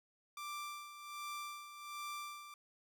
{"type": "tone with tremolo", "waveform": "sawtooth", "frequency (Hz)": 1178, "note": "D6", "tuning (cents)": 5, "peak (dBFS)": -38, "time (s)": [0.37, 2.54], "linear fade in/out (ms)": 2, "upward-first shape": "sine", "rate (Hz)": 1.3, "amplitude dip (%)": 65, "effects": []}